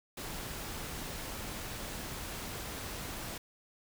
pink noise, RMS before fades -41 dBFS, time 0.17-3.38 s, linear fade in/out 5 ms, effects none

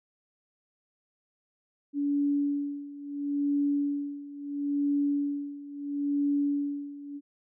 sine tone with tremolo, 285.9 Hz, D4, 46 cents flat, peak -23 dBFS, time 1.93-7.21 s, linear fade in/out 50 ms, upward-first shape sine, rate 0.74 Hz, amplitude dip 85%, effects none

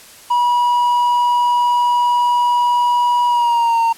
triangle tone with pitch glide, 969 to 918.3 Hz, B5 to A#5, -33 to -26 cents, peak -10 dBFS, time 0.3-3.93 s, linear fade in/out 10 ms, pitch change -93 cents, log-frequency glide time 3.27-3.8 s, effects white hiss -41 dBFS RMS until 3.97 s + low-pass 12000 Hz 12 dB/octave

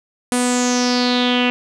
sawtooth tone with low-pass filter sweep, 246.9 Hz, B3, in tune, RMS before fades -17 dBFS, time 0.32-1.5 s, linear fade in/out 0 ms, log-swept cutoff 9600 to 2700 Hz, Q 5.7, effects none

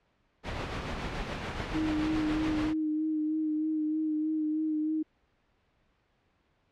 pink noise with tremolo, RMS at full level -33 dBFS, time 0.43-2.74 s, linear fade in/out 50 ms, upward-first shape sine, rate 7 Hz, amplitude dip 35%
sine tone with vibrato, 310 Hz, D#4, 6 cents flat, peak -27 dBFS, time 1.74-5.03 s, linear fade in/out 10 ms, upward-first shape sine, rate 3.2 Hz, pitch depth 23 cents each way
effects pink hiss -71 dBFS RMS until 6.71 s + low-pass 3000 Hz 12 dB/octave

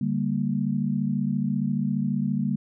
sine chord, G minor, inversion second, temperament equal with one note detuned, 146.83 / 198.39 / 233.1 Hz, D3 / G3 / Bb3, 0 / +21 / 0 cents, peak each -28 / -26 / -27 dBFS, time 0.01-2.56 s, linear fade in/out 5 ms, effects none

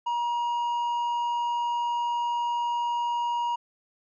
triangle tone with hard clipping, 952 Hz, A#5, 36 cents sharp, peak -26 dBFS, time 0.06-3.56 s, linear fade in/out 10 ms, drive 7 dB, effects resampled to 16000 Hz

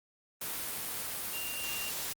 sine tone in noise, 2782 Hz, F7, 7 cents flat, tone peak -39 dBFS, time 1.33-1.9 s, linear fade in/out 5 ms, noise white, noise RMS -37 dBFS, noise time 0.41-2.13 s, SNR -5 dB, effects Opus 32 kbps

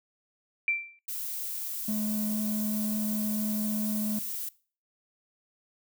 sine tone with exponential decay, 2349 Hz, D7, in tune, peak -21 dBFS, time 0.68-0.99 s, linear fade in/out 1 ms, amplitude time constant 67 ms
violet noise, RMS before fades -35 dBFS, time 1.08-4.49 s, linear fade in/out 5 ms
triangle tone, 213.1 Hz, G#3, 45 cents sharp, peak -26 dBFS, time 1.88-4.19 s, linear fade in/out 5 ms
effects noise-tail reverb RT60 0.4 s tail -21 dB re dry

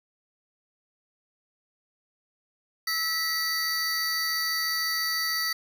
square tone cluster, 1302 / 1951 / 4577 Hz, E6 / B6 / D8, -22 / -22 / -45 cents, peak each -36 / -30 / -29 dBFS, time 2.87-5.53 s, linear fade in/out 5 ms, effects none

